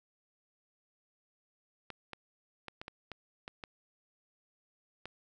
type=clicks; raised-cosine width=0.3 ms; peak=-26 dBFS; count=9; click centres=1.903 / 2.133 / 2.683 / 2.815 / 2.881 / 3.117 / 3.479 / 3.638 / 5.056 s; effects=none